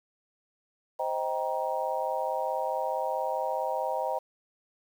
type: chord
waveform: sine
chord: C minor seventh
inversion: none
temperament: just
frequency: 523.3 / 627.9 / 784.9 / 941.9 Hz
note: C5 / Eb5 / G5 / Bb5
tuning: 0 / +16 / +2 / +18 cents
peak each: -33 dBFS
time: 0.99-4.19 s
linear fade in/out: 10 ms
effects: 9-bit